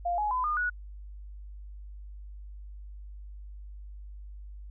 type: tone with pitch steps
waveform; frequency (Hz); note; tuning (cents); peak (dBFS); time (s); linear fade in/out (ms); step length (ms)
sine; 698.5 / 840.3 / 1010.9 / 1216.2 / 1463.1; F5 / G#5 / B5 / D#6 / F#6; 0 / +20 / +40 / -40 / -20; -26; 0.05-0.7; 10; 130
effects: added 50 Hz sine -41 dBFS peak until 4.7 s